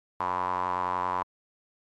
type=tone with band-pass filter; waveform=sawtooth; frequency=90.7 Hz; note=F#2; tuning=34 cents flat; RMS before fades=-29 dBFS; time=0.2-1.23 s; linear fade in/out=0 ms; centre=1000 Hz; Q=7; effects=MP3 64 kbps